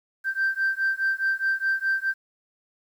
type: beating tone pair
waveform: sine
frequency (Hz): 1564 / 1568.8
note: G6 / G6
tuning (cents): -4 / +1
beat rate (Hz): 4.8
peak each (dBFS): -24 / -24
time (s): 0.24-2.14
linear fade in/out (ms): 50
effects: tanh soft clip ceiling -17 dBFS + 9-bit